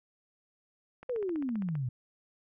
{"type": "click train", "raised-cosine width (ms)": 0.5, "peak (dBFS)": -32, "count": 12, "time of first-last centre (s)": [1.03, 1.754], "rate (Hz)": 15.2}
{"type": "exponential sweep", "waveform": "sine", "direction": "down", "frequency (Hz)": [520, 117.9], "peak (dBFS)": -30, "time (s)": [1.09, 1.89], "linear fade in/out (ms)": 5}
{"effects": []}